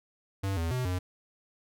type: tone with pitch steps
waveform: square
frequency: 97.5 / 82.8 / 126.7 / 90.7 Hz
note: G2 / E2 / B2 / F#2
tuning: -9 / +8 / +45 / -34 cents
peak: -29 dBFS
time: 0.43-0.99 s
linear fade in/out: 10 ms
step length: 140 ms
effects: none